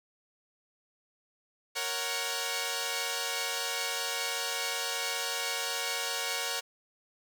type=chord; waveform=5% pulse; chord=F# major; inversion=first; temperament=equal; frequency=466.2 / 554.4 / 740 Hz; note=A#4 / C#5 / F#5; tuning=0 / 0 / 0 cents; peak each=-24 dBFS; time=1.75-6.61 s; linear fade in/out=20 ms; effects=none